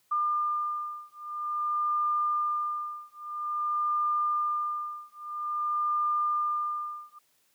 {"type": "beating tone pair", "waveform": "sine", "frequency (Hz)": [1202, 1202.5], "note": ["D6", "D6"], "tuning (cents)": [40, 41], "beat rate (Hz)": 0.5, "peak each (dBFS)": -30, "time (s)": [0.11, 7.19], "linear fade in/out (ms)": 10, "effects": ["white hiss -69 dBFS RMS until 7.54 s", "high-pass 80 Hz 12 dB/octave"]}